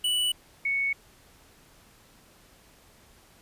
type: tone pair in turn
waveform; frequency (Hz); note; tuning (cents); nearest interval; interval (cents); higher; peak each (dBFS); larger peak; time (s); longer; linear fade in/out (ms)
square / sine; 2960 / 2217; F#7 / C#7; 0 / 0; perfect fourth; 500; first; -24; neither; 0.04-0.32 / 0.65-0.93; neither; 5
effects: pink hiss -57 dBFS RMS until 3.41 s + resampled to 32000 Hz